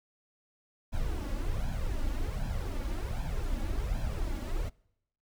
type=noise with flanger; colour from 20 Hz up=brown; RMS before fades=-32 dBFS; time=0.92-4.7 s; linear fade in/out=20 ms; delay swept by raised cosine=1.2 to 3.6 ms; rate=1.3 Hz; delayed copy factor=+0.7; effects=noise-tail reverb RT60 0.8 s tail -25 dB re dry